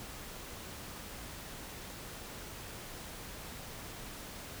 silence, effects pink hiss -46 dBFS RMS until 4.6 s

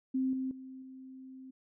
sine tone with level steps, 261.6 Hz, C4, in tune, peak -28 / -32 / -44 / -46 dBFS, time 0.14-1.51 s, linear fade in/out 10 ms, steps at 0.33 / 0.51 / 0.82 s, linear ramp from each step 2 ms, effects none

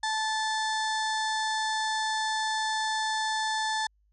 harmonic tone with a mistuned harmonic, 873 Hz, A5, 14 cents flat, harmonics 1 / 2 / 4 / 5 / 6 / 7 / 8 / 9 / 10, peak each -29 / -32 / -36 / -40 / -40 / -44 / -45 / -49 / -46 dBFS, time 0.03-3.87 s, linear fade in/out 5 ms, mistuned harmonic 4, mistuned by +31 cents, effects added 51 Hz sine -64 dBFS peak until 4.12 s

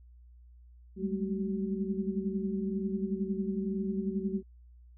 sine tone cluster, 192.2 / 202.8 / 214.3 / 378.9 Hz, G3 / G#3 / A3 / F#4, -34 / -41 / -45 / +41 cents, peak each -34 / -35 / -37 / -37 dBFS, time 0.96-4.43 s, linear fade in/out 50 ms, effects added 60 Hz sine -52 dBFS peak until 4.97 s

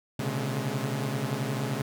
sawtooth tone cluster, 120.7 / 133 / 143.5 / 212 Hz, B2 / C3 / D3 / G#3, -39 / +29 / -40 / +36 cents, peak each -32 / -28 / -30 / -31 dBFS, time 0.19-1.82 s, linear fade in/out 5 ms, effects none

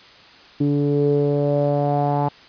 sawtooth tone with low-pass filter sweep, 144.1 Hz, D3, 33 cents flat, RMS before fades -19 dBFS, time 0.6-2.29 s, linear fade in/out 10 ms, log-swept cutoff 330 to 860 Hz, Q 5.6, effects white hiss -46 dBFS RMS until 2.48 s + resampled to 11025 Hz

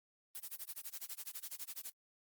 blue noise with tremolo, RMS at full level -43 dBFS, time 0.35-1.92 s, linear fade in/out 0 ms, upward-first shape sine, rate 12 Hz, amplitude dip 100%, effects Opus 24 kbps

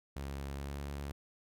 sawtooth tone with pitch glide, 69.3 to 70.76 Hz, C#2 to C#2, 0 to +36 cents, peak -35 dBFS, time 0.16-1.12 s, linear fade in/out 5 ms, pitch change +36 cents, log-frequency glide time 0.53-0.78 s, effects none

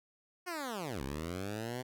10% pulse linear two-way sweep, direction down then up, 370 to 64 to 129.2 Hz, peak -29 dBFS, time 0.46-1.83 s, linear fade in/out 20 ms, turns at 1.02 s, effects none

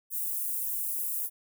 white high-pass noise, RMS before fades -32 dBFS, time 0.1-1.3 s, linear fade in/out 50 ms, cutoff 10000 Hz, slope 24 dB/octave, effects none

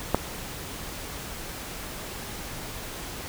click, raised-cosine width 1 ms, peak -5 dBFS, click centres 0.146 s, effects pink hiss -37 dBFS RMS until 3.28 s

